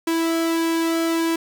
sawtooth tone with flanger, 329.6 Hz, E4, in tune, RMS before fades -21 dBFS, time 0.07-1.36 s, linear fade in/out 5 ms, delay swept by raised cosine 1.4 to 1.95 ms, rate 1.6 Hz, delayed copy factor -0.6, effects 7-bit

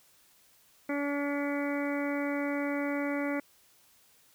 harmonic tone with a mistuned harmonic, 285.8 Hz, D4, 47 cents flat, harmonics 1 / 2 / 3 / 4 / 5 / 6 / 7 / 8, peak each -31 / -35 / -43 / -44 / -42 / -48 / -40 / -43 dBFS, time 0.89-3.4 s, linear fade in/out 5 ms, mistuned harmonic 8, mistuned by -21 cents, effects white hiss -63 dBFS RMS until 4.34 s

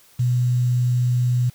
sine tone with quantisation, 123.47 Hz, B2, in tune, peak -16 dBFS, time 0.19-1.5 s, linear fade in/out 10 ms, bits 7, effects white hiss -53 dBFS RMS until 1.54 s

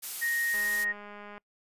blue noise, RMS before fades -35 dBFS, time 0.02-0.85 s, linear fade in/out 20 ms
sine tone, 1868 Hz, A#6, 3 cents sharp, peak -27 dBFS, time 0.21-0.93 s, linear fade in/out 20 ms
click train, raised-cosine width 0.5 ms, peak -31 dBFS, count 174, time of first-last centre 0.54-1.38 s, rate 206 Hz
effects noise-tail reverb RT60 0.1 s tail -25 dB re dry + resampled to 32000 Hz

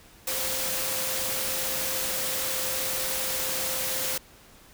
sine tone in noise, 523.3 Hz, C5, in tune, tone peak -38 dBFS, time 0.27-4.18 s, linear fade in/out 5 ms, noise white, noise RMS -29 dBFS, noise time 0.27-4.18 s, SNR -12 dB, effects pink hiss -53 dBFS RMS until 4.73 s

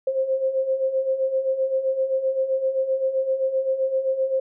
sine beating tone pair, 523.3 / 531 Hz, C5 / C5, 0 / +25 cents, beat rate 7.7 Hz, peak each -27 / -21 dBFS, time 0.07-4.4 s, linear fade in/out 5 ms, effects none

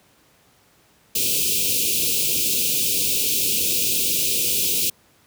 white band-stop noise, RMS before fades -21 dBFS, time 1.15-4.9 s, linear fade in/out 5 ms, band 530 to 2400 Hz, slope 96 dB/octave, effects pink hiss -57 dBFS RMS until 5.26 s + high-pass 80 Hz 12 dB/octave

